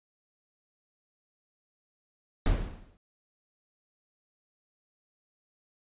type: noise with exponential decay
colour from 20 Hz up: brown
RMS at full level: -22 dBFS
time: 2.46-2.97 s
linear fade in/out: 0 ms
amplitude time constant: 110 ms
effects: resampled to 8000 Hz